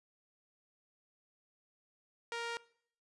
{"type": "tone with band-pass filter", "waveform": "sawtooth", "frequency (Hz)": 467.4, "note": "A#4", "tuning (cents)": 5, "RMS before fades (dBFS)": -40, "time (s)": [2.32, 2.57], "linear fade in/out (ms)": 0, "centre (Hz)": 2100, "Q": 0.55, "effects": ["noise-tail reverb RT60 0.6 s tail -21 dB re dry", "resampled to 24000 Hz"]}